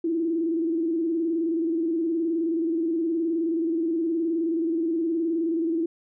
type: tone with vibrato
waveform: sine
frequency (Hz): 329.6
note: E4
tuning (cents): 0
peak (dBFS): -22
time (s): 0.04-5.86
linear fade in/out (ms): 5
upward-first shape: square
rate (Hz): 19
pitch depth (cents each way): 55
effects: none